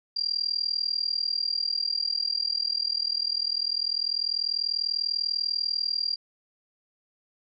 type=tone with amplitude modulation; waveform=sine; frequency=4762 Hz; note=D8; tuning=23 cents sharp; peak=-21 dBFS; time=0.16-6.16 s; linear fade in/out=10 ms; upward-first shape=sine; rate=40.2 Hz; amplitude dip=95%; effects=none